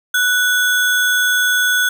sine tone with sample-and-hold, 1480 Hz, F#6, in tune, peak -12 dBFS, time 0.14-1.89 s, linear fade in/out 5 ms, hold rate 4900 Hz, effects none

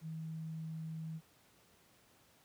sine tone, 160 Hz, D#3, 49 cents sharp, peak -40 dBFS, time 0.01-1.21 s, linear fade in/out 50 ms, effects pink hiss -67 dBFS RMS until 2.44 s + high-pass 80 Hz 12 dB/octave

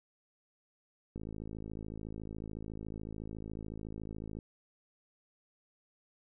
click train, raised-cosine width 3 ms, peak -30 dBFS, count 175, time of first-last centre 1.16-4.388 s, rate 53.9 Hz, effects none

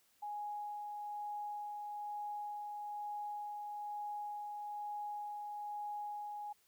sine tone with tremolo, 830.6 Hz, G#5, in tune, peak -39 dBFS, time 0.22-6.53 s, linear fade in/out 10 ms, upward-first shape sine, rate 1.1 Hz, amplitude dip 25%, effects white hiss -72 dBFS RMS until 6.67 s

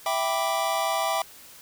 square chord, E minor seventh, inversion none, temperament equal, 659.3 / 784 / 987.8 / 1174.7 Hz, E5 / G5 / B5 / D6, 0 / 0 / 0 / 0 cents, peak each -29 / -29 / -32 / -31 dBFS, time 0.06-1.22 s, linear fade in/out 2 ms, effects white hiss -48 dBFS RMS until 1.61 s

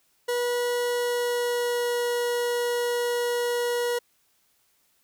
40% pulse tone with pitch glide, 485.1 to 481.5 Hz, B4 to B4, -31 to -44 cents, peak -23 dBFS, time 0.28-3.99 s, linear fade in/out 10 ms, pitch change -13 cents, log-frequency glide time 0.79-2.04 s, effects white hiss -67 dBFS RMS until 5.03 s

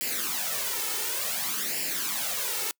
white noise with flanger, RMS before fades -30 dBFS, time 0.01-2.71 s, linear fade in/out 0 ms, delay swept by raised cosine 0.4 to 2.3 ms, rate 0.56 Hz, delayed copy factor +0.7, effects noise-tail reverb RT60 0.1 s tail -26 dB re dry + high-pass 200 Hz 12 dB/octave

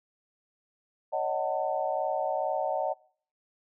sine chord, D# half-diminished seventh, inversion third, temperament just, 560 / 622.3 / 746.7 / 896 Hz, C#5 / D#5 / F#5 / A5, +18 / 0 / +16 / +31 cents, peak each -33 / -31 / -31 / -34 dBFS, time 1.12-2.94 s, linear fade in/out 20 ms, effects noise-tail reverb RT60 0.5 s tail -23 dB re dry

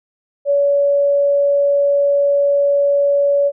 sine tone, 567 Hz, C#5, 39 cents sharp, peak -11 dBFS, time 0.45-3.52 s, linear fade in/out 50 ms, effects none

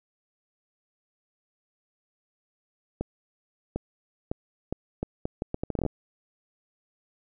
accelerating click train, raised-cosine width 2 ms, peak -15 dBFS, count 16, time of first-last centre 3.01-5.863 s, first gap 750 ms, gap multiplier 0.74, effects none

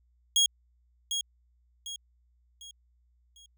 25% pulse tone with echo, 3293 Hz, G#7, 15 cents flat, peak -17 dBFS, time 0.36-0.46 s, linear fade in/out 2 ms, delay 750 ms, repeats 4, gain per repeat -8 dB, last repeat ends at 3.46 s, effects added 60 Hz sine -64 dBFS peak until 3.57 s

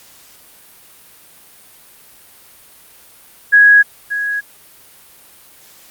sine tone with echo, 1661.2 Hz, G#6, in tune, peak -4 dBFS, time 3.52-3.83 s, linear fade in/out 20 ms, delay 580 ms, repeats 1, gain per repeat -12 dB, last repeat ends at 4.41 s, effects white hiss -44 dBFS RMS until 5.9 s + Opus 48 kbps

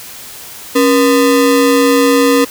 square ring-modulated tone, 377.1 Hz, F#4, 33 cents sharp, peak -5 dBFS, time 0.75-2.45 s, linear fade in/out 10 ms, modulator 102 Hz, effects white hiss -31 dBFS RMS until 2.5 s

